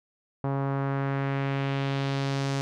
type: tone with low-pass filter sweep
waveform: sawtooth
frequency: 137.6 Hz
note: C#3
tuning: 12 cents flat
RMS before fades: -28 dBFS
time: 0.44-2.61 s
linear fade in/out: 0 ms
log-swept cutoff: 970 to 6400 Hz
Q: 1.4
effects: none